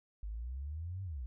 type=exponential two-way sweep; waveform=sine; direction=up then down; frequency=49.9 to 98.4 to 56.5 Hz; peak=-38 dBFS; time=0.23-1.26 s; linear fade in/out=0 ms; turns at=1.03 s; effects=none